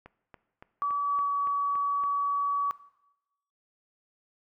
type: click train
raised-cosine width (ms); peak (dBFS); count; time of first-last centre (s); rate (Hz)
0.5; -31; 8; 0.06-2.037; 3.54
type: tone with pitch glide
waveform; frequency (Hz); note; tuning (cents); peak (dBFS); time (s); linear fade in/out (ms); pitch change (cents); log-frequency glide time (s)
sine; 1146 to 1136.8; D6 to C#6; -43 to +43; -25; 0.82-2.71; 0; -14; 1-1.31
effects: noise-tail reverb RT60 0.9 s tail -17 dB re dry